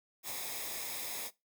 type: noise with comb filter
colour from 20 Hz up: white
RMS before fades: -40 dBFS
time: 0.23-1.31 s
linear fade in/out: 50 ms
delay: 0.68 ms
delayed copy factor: -0.6
effects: noise-tail reverb RT60 0.2 s tail -19 dB re dry